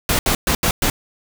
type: noise bursts at uneven times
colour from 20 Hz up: pink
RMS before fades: -17 dBFS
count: 5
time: 0.09-0.19 / 0.26-0.35 / 0.47-0.55 / 0.63-0.71 / 0.82-0.9 s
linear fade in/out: 2 ms
effects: none